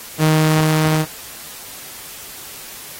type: tone with level ramp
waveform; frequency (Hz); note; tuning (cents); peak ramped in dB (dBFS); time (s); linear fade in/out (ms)
sawtooth; 156.2; D#3; +7; -7 to -11; 0.18-1.06; 50
effects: white hiss -35 dBFS RMS until 2.99 s + AAC 48 kbps